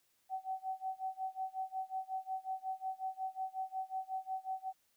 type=tone with tremolo; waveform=sine; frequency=759 Hz; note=F#5; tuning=44 cents sharp; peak=-34 dBFS; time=0.29-4.73 s; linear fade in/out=50 ms; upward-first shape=sine; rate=5.5 Hz; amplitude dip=95%; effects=white hiss -75 dBFS RMS until 4.96 s